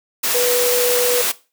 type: tone in noise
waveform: sine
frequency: 490.5 Hz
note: B4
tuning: 12 cents flat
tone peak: -16 dBFS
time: 0.34-1.22 s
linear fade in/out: 10 ms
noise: white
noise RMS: -19 dBFS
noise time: 0.23-1.32 s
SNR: 0 dB
effects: noise-tail reverb RT60 0.3 s tail -18 dB re dry + high-pass 300 Hz 12 dB/octave